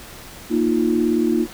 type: chord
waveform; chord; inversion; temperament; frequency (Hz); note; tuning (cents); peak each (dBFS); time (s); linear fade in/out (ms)
sine; Bb suspended fourth; none; equal; 233.1 / 311.1 / 349.2; Bb3 / Eb4 / F4; 0 / 0 / 0; -20; 0.49-1.47; 50
effects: pink hiss -39 dBFS RMS until 1.53 s